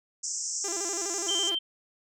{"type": "band-pass noise", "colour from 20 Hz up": "white", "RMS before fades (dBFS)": -33, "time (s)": [0.23, 1.5], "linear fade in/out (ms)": 10, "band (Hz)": [5400, 7800], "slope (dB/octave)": 96}
{"type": "tone with vibrato", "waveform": "sawtooth", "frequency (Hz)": 368.6, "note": "F#4", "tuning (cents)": -7, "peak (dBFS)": -31, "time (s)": [0.64, 1.55], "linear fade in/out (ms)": 5, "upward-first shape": "square", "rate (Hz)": 12, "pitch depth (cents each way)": 140}
{"type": "tone", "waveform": "sine", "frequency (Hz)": 3130, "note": "G7", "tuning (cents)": -3, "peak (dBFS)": -26, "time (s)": [1.28, 1.59], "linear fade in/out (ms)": 10}
{"effects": []}